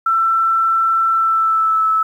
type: tone with pitch glide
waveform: sine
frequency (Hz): 1338 to 1305.9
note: E6 to E6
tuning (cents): +25 to -17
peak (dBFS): -12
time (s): 0.06-2.03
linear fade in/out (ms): 5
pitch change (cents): -42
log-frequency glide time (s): 1.12-1.86
effects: 8-bit